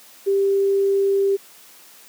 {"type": "tone", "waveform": "sine", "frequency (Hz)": 394.3, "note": "G4", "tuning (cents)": 10, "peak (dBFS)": -15, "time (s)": [0.26, 1.37], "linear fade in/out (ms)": 20, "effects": ["white hiss -47 dBFS RMS until 2.08 s", "high-pass 200 Hz 12 dB/octave"]}